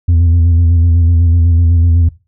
sine tone with vibrato, 84.4 Hz, E2, 41 cents sharp, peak -3 dBFS, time 0.08-2.09 s, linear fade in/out 10 ms, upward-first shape square, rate 8 Hz, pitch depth 39 cents each way, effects noise-tail reverb RT60 0.3 s tail -21 dB re dry + tanh soft clip ceiling -5 dBFS

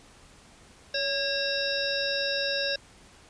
harmonic tone with a mistuned harmonic, 544 Hz, C#5, 33 cents flat, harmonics 1 / 3 / 5 / 7 / 9 / 10, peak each -31 / -32 / -36 / -33 / -36 / -33 dBFS, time 0.94-2.76 s, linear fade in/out 5 ms, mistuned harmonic 1, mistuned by +51 cents, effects pink hiss -54 dBFS RMS until 3.29 s + resampled to 22050 Hz

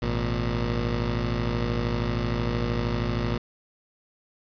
15% pulse tone pair together, 53.01 / 119 Hz, G#1 / A#2, +36 / +36 cents, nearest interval octave + major second, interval 1400 cents, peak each -21 dBFS, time 0.02-3.38 s, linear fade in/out 5 ms, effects resampled to 11025 Hz + 8-bit

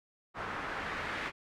white noise with low-pass filter sweep, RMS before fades -38 dBFS, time 0.34-1.32 s, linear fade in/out 50 ms, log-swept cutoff 1300 to 2000 Hz, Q 1.6, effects none

